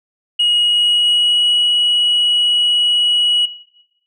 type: tone with pitch glide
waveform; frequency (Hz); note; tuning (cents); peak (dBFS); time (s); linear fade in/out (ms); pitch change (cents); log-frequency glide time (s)
sine; 2892 to 2919; F#7 to F#7; -40 to -24; -9; 0.39-3.46; 10; +16; 0.52-1.51
effects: noise-tail reverb RT60 1.0 s tail -21 dB re dry + tanh soft clip ceiling -9 dBFS